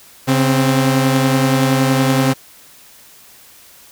sawtooth tone pair together, 136.12 / 261.6 Hz, C#3 / C4, -31 / 0 cents, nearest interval major seventh, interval 1131 cents, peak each -11 dBFS, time 0.27-2.34 s, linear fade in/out 20 ms, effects white hiss -44 dBFS RMS until 3.91 s

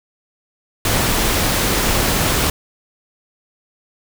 pink noise, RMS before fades -17 dBFS, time 0.85-2.5 s, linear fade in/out 2 ms, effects none

